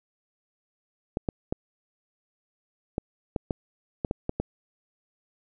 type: clicks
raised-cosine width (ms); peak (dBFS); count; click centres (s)
2; -13; 10; 1.171 / 1.288 / 1.525 / 2.981 / 3.362 / 3.508 / 4.048 / 4.111 / 4.294 / 4.4
effects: none